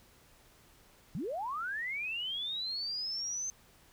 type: linear sweep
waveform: sine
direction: up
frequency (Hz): 130.4 to 6272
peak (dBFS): -34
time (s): 1.15-3.5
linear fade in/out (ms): 0
effects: pink hiss -62 dBFS RMS until 3.92 s